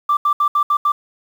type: tone bursts at uneven times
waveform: sine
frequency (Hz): 1174.7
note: D6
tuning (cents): 0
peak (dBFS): -11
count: 6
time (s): 0.09-0.17 / 0.25-0.33 / 0.4-0.48 / 0.55-0.63 / 0.7-0.77 / 0.85-0.92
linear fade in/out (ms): 5
effects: tanh soft clip ceiling -8 dBFS + 7-bit